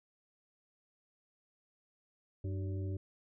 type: harmonic tone with a mistuned harmonic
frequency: 95 Hz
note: F#2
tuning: 46 cents sharp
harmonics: 1 / 2 / 3 / 4 / 6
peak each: -35 / -52 / -46 / -47 / -55 dBFS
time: 2.44-2.97 s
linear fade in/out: 5 ms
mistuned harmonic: 3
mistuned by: +77 cents
effects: none